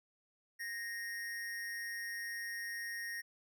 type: tone with amplitude modulation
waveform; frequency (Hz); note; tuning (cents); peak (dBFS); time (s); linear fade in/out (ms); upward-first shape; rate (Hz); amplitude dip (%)
square; 1860; A#6; -4; -38; 0.59-3.22; 20; sine; 198; 50
effects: none